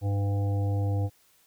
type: harmonic tone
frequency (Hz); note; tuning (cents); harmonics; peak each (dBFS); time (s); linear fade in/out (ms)
100.3; G2; +40; 1 / 3 / 5 / 7 / 8; -24 / -37 / -38 / -43 / -44; 0.01-1.1; 50
effects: white hiss -63 dBFS RMS until 1.46 s